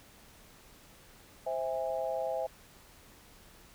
sine chord, C augmented, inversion none, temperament just, 523.3 / 654.1 / 817.6 Hz, C5 / E5 / G#5, 0 / -14 / -27 cents, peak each -35 / -34 / -38 dBFS, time 1.46-2.47 s, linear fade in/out 10 ms, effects pink hiss -57 dBFS RMS until 3.74 s

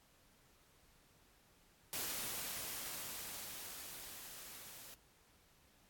white noise with level ramp, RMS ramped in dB -41 to -54 dBFS, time 1.93-4.94 s, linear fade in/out 0 ms, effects pink hiss -69 dBFS RMS until 5.89 s + AAC 64 kbps

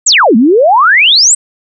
sine exponential two-way sweep, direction down then up, 8372 to 207.7 to 8372 Hz, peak -3 dBFS, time 0.06-1.35 s, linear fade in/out 10 ms, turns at 0.36 s, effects none

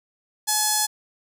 5% pulse tone with notch filter, 852 Hz, G#5, 44 cents sharp, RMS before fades -22 dBFS, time 0.47-0.87 s, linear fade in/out 20 ms, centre 2400 Hz, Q 0.77, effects none

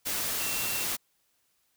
sine tone in noise, 2719 Hz, F7, 47 cents flat, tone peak -37 dBFS, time 0.39-0.85 s, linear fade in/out 20 ms, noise white, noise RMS -31 dBFS, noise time 0.05-0.97 s, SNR -9 dB, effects white hiss -72 dBFS RMS until 1.76 s

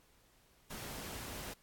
pink noise, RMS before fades -45 dBFS, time 0.7-1.54 s, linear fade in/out 10 ms, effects pink hiss -68 dBFS RMS until 1.62 s + AAC 64 kbps

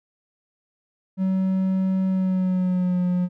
triangle tone with pitch glide, 189.1 to 179.42 Hz, F#3 to F3, +38 to +47 cents, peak -17 dBFS, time 1.17-3.29 s, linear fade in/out 50 ms, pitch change -91 cents, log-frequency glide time 2.07-3.01 s, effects none

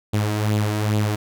sawtooth tone with flanger, 105.8 Hz, G#2, 33 cents sharp, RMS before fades -21 dBFS, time 0.13-1.16 s, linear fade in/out 10 ms, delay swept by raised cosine 0.26 to 3.16 ms, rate 2.4 Hz, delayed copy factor +0.55, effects none

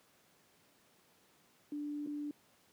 sine tone with dropouts, 293.7 Hz, D4, in tune, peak -37 dBFS, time 1.72-2.31 s, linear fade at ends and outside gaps 2 ms, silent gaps 2.063-2.071 s, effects pink hiss -68 dBFS RMS until 2.72 s + high-pass 150 Hz 12 dB/octave

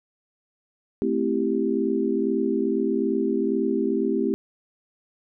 sine chord, A minor seventh, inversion none, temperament equal, 220 / 261.6 / 329.6 / 392 Hz, A3 / C4 / E4 / G4, 0 / 0 / 0 / 0 cents, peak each -27 / -26 / -27 / -25 dBFS, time 1.02-4.34 s, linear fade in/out 0 ms, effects none

